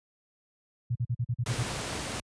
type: tone bursts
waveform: sine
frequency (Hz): 120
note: B2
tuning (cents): -49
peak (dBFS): -25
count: 8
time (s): 0.9-1.633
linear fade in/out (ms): 10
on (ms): 54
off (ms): 43
type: noise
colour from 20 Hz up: pink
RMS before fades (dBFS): -34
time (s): 1.46-2.2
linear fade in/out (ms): 2
effects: high-pass 60 Hz 12 dB/octave + resampled to 22050 Hz